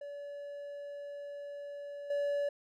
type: tone with level steps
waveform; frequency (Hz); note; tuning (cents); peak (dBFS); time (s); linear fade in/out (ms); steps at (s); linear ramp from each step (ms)
triangle; 573; D5; -43; -39 / -28; 0.01-2.49; 5; 2.1; 5
effects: none